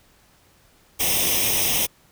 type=noise with comb filter; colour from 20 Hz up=white; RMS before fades=-21 dBFS; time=0.99-1.87 s; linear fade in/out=20 ms; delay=0.34 ms; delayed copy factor=+0.8; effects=pink hiss -57 dBFS RMS until 2.11 s